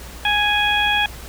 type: harmonic tone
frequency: 830.6 Hz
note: G#5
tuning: in tune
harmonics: 1 / 2 / 3 / 4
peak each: -21 / -21 / -21 / -21 dBFS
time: 0.25-1.06 s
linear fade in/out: 2 ms
effects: added 60 Hz sine -36 dBFS peak until 1.28 s + pink hiss -38 dBFS RMS until 1.28 s